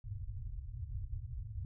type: low-pass noise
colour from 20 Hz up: white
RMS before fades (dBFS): -42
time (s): 0.04-1.65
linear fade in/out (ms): 2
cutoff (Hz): 120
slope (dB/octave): 96
effects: none